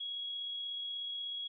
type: tone with amplitude modulation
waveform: sine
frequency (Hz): 3322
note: G#7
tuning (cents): 0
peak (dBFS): -36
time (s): 0-1.48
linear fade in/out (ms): 10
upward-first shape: sine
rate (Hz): 36.5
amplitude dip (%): 25
effects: none